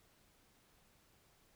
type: silence
effects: pink hiss -70 dBFS RMS until 1.55 s